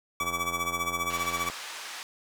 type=tone with tremolo; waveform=25% pulse; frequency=1147 Hz; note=D6; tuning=41 cents flat; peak=-22 dBFS; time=0.2-1.49 s; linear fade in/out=2 ms; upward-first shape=sine; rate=15 Hz; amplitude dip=75%
type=click train; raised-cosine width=1 ms; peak=-24 dBFS; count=112; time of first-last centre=0.21-1.499 s; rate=86.1 Hz
type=band-pass noise; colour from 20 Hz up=pink; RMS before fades=-40 dBFS; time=1.1-2.03 s; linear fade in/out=0 ms; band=1100 to 7700 Hz; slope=12 dB/octave
effects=none